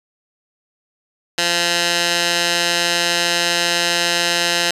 15% pulse tone with band-pass filter, 172.6 Hz, F3, 20 cents flat, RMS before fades -18 dBFS, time 1.38-4.71 s, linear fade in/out 2 ms, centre 4100 Hz, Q 0.9, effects resampled to 32000 Hz

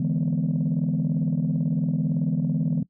sine chord, E dominant seventh, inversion third, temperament equal, 146.83 / 164.81 / 207.7 / 246.9 Hz, D3 / E3 / G#3 / B3, 0 / 0 / 0 / 0 cents, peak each -25 / -23 / -28 / -27 dBFS, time 0-2.83 s, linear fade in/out 5 ms, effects noise-tail reverb RT60 0.1 s tail -20 dB re dry + tanh soft clip ceiling -16 dBFS

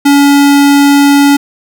square tone, 283.3 Hz, C#4, 38 cents sharp, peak -4 dBFS, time 0.05-1.37 s, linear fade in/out 10 ms, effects none

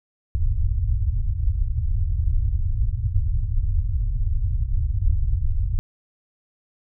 pink low-pass noise, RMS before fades -21 dBFS, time 0.35-5.79 s, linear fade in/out 0 ms, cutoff 110 Hz, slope 48 dB/octave, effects none

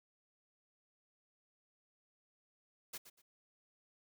white noise with echo, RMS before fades -45 dBFS, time 2.93-2.98 s, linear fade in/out 10 ms, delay 120 ms, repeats 2, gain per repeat -12 dB, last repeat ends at 3.22 s, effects none

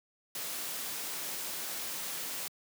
white noise, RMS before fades -38 dBFS, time 0.35-2.48 s, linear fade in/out 2 ms, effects high-pass 150 Hz 12 dB/octave

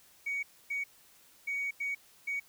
sine tone bursts at uneven times, 2244 Hz, C#7, 21 cents sharp, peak -30 dBFS, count 5, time 0.26-0.43 / 0.7-0.84 / 1.47-1.71 / 1.8-1.95 / 2.27-2.4 s, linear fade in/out 10 ms, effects tanh soft clip ceiling -28 dBFS + white hiss -61 dBFS RMS until 2.48 s

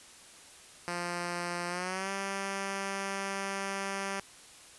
5% pulse tone with pitch glide, 174.61 to 195.99 Hz, F3 to G3, 0 to 0 cents, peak -22 dBFS, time 0.88-4.2 s, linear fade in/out 0 ms, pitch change +200 cents, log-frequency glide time 1.68-2.11 s, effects white hiss -53 dBFS RMS until 4.78 s + resampled to 24000 Hz

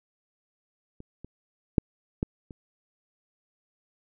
clicks, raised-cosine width 3 ms, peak -30 / -28 / -6 / -13 / -29 dBFS, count 5, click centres 1.004 / 1.246 / 1.782 / 2.229 / 2.508 s, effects none

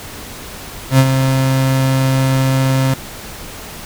35% pulse tone with ADSR envelope, 132.8 Hz, C3, 26 cents sharp, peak -3 dBFS, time 0.9-2.94 s, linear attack 88 ms, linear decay 55 ms, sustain -7 dB, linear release 3 ms, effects pink hiss -31 dBFS RMS until 3.85 s

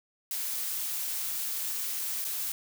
blue noise with dropouts, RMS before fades -33 dBFS, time 0.31-2.52 s, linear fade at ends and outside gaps 1 ms, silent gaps 2.243-2.249 s, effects none

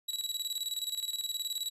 sawtooth tone with tremolo, 3903 Hz, B7, 21 cents flat, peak -28 dBFS, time 0.08-1.7 s, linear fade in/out 10 ms, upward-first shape square, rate 19 Hz, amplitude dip 70%, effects resampled to 32000 Hz

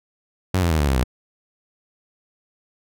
sawtooth tone with pitch steps, 92.9 / 85.68 / 79.03 / 72.89 / 67.23 / 62 Hz, F#2 / F2 / D#2 / D2 / C2 / B1, +7 / -33 / +28 / -12 / +48 / +7 cents, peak -13 dBFS, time 0.54-1.038 s, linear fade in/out 5 ms, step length 83 ms, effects none

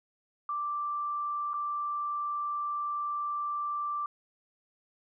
sine tone with dropouts, 1174.7 Hz, D6, in tune, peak -30 dBFS, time 0.49-4.06 s, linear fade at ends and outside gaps 2 ms, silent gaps 1.534-1.54 s, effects none

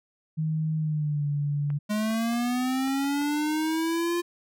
sine tone with pitch glide, 157.1 to 144.9 Hz, D#3 to D3, +17 to -23 cents, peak -24 dBFS, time 0.37-1.79 s, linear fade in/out 20 ms, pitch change -140 cents, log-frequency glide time 0.77-1.26 s
clicks, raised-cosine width 0.5 ms, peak -30 dBFS, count 7, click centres 1.703 / 2.106 / 2.144 / 2.334 / 2.876 / 3.044 / 3.216 s
square linear sweep, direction up, 208.2 to 349.2 Hz, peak -25 dBFS, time 1.89-4.22 s, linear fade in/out 20 ms
effects none

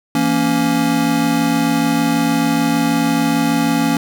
square chord, A# diminished, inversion second, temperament just, 167.82 / 233.1 / 279.7 Hz, E3 / A#3 / C#4, +31 / 0 / +16 cents, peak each -22 / -19 / -17 dBFS, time 0.15-3.97 s, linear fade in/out 2 ms, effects 7-bit

